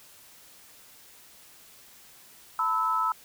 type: tone cluster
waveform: sine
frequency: 895 / 999 / 1305 Hz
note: A5 / B5 / E6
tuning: +29 / +20 / -18 cents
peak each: -33 / -29 / -25 dBFS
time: 2.59-3.12 s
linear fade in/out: 2 ms
effects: white hiss -53 dBFS RMS until 3.24 s